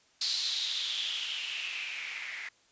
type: noise with low-pass filter sweep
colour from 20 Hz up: violet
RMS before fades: -35 dBFS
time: 0.21-2.49 s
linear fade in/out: 5 ms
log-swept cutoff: 4400 to 2000 Hz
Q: 5.6
effects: white hiss -65 dBFS RMS until 2.71 s + resampled to 16000 Hz